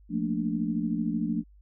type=chord; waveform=sine; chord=Bb major seventh; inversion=second; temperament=equal; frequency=174.61 / 220 / 233.1 / 293.7 Hz; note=F3 / A3 / Bb3 / D4; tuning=0 / 0 / 0 / 0 cents; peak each=-32 / -30 / -32 / -32 dBFS; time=0.09-1.44 s; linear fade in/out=50 ms; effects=added 50 Hz sine -52 dBFS peak until 1.61 s